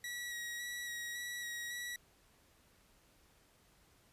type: tone with vibrato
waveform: sawtooth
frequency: 1920 Hz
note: B6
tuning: 49 cents flat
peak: -37 dBFS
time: 0.04-1.96 s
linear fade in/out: 2 ms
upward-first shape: square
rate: 1.8 Hz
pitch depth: 15 cents each way
effects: pink hiss -68 dBFS RMS until 4.12 s + resampled to 32000 Hz